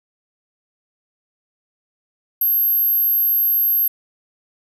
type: tone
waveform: sine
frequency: 12544 Hz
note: G9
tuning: in tune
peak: -14 dBFS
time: 2.41-3.88 s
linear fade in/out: 5 ms
effects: none